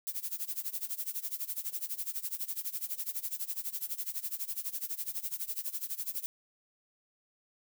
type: noise with tremolo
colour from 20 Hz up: violet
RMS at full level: -34 dBFS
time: 0.07-6.26 s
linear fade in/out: 0 ms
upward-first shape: sine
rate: 12 Hz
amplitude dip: 90%
effects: none